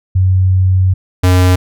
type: tone pair in turn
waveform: sine / square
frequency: 93.3 / 91.01 Hz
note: F#2 / F#2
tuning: +15 / -28 cents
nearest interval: unison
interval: 43 cents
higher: first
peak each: -7 dBFS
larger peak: neither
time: 0.15-0.94 / 1.23-1.56 s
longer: first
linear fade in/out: 10 ms
effects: none